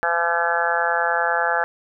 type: harmonic tone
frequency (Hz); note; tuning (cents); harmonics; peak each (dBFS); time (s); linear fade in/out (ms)
170.1; F3; -45; 3 / 4 / 5 / 6 / 7 / 8 / 9 / 10; -27 / -26 / -24 / -35 / -30 / -26 / -25 / -25; 0.03-1.64; 0
effects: none